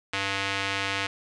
square tone with band-pass filter, 98 Hz, G2, in tune, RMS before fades -29 dBFS, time 0.13-1.07 s, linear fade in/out 5 ms, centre 2500 Hz, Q 1.3, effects resampled to 22050 Hz + 9-bit

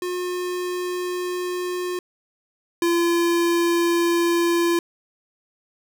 square tone pair in turn, 359.5 / 341.7 Hz, F#4 / F4, -50 / -38 cents, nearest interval minor second, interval 88 cents, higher first, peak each -25 / -18 dBFS, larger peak second, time 0.02-1.99 / 2.82-4.79 s, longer neither, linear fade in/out 2 ms, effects none

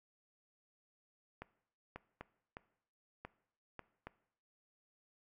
clicks, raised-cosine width 0.5 ms, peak -30 dBFS, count 7, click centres 1.42 / 1.96 / 2.21 / 2.569 / 3.25 / 3.793 / 4.07 s, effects noise-tail reverb RT60 0.7 s tail -19 dB re dry

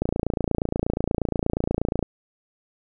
click train, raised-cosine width 2 ms, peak -9 dBFS, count 58, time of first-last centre 0.02-2.027 s, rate 28.4 Hz, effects none

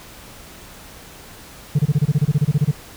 sine tone bursts, 146.83 Hz, D3, in tune, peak -9 dBFS, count 15, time 1.75-2.714 s, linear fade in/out 10 ms, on 40 ms, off 26 ms, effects tanh soft clip ceiling -11 dBFS + pink hiss -41 dBFS RMS until 2.96 s

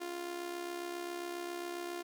sawtooth tone with amplitude modulation, 349.2 Hz, F4, in tune, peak -32 dBFS, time 0-2.03 s, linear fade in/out 20 ms, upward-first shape sine, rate 67.4 Hz, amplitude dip 60%, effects none

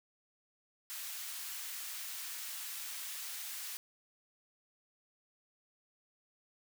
white high-pass noise, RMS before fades -43 dBFS, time 0.9-3.77 s, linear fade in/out 0 ms, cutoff 1300 Hz, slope 12 dB/octave, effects none

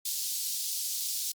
pink high-pass noise, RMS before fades -33 dBFS, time 0.05-1.32 s, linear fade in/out 5 ms, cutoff 4300 Hz, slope 24 dB/octave, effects Opus 48 kbps

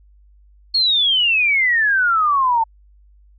sine exponential sweep, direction down, 4363 to 883 Hz, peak -13 dBFS, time 0.74-2.64 s, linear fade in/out 10 ms, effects added 50 Hz sine -47 dBFS peak until 3.38 s

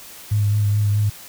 sine tone with vibrato, 103.83 Hz, G#2, in tune, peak -15 dBFS, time 0.31-1.1 s, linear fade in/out 10 ms, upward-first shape sine, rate 4.7 Hz, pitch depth 24 cents each way, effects white hiss -40 dBFS RMS until 1.28 s

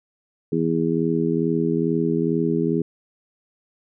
harmonic tone, 82.3 Hz, E2, 2 cents flat, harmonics 2 / 3 / 4 / 5, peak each -24 / -24 / -24 / -24 dBFS, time 0.52-2.82 s, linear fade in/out 5 ms, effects none

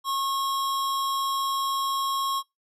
square tone pair together, 1089 / 3874 Hz, C#6 / B7, -31 / -34 cents, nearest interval octave + minor seventh, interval 2197 cents, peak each -26 / -38 dBFS, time 0.04-2.43 s, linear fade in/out 50 ms, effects noise-tail reverb RT60 0.2 s tail -23 dB re dry + resampled to 32000 Hz

